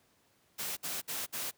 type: noise bursts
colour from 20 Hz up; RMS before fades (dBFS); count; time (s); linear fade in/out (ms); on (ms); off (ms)
white; -37; 4; 0.58-1.514; 20; 190; 58
effects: pink hiss -69 dBFS RMS until 1.57 s + high-pass 100 Hz 12 dB/octave